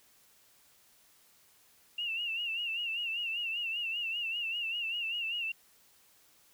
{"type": "tone with vibrato", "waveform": "sine", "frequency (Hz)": 2763, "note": "F7", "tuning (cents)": -19, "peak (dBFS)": -32, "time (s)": [1.98, 5.52], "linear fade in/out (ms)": 5, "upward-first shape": "sine", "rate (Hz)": 5.1, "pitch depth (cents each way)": 83, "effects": ["white hiss -64 dBFS RMS until 6.53 s"]}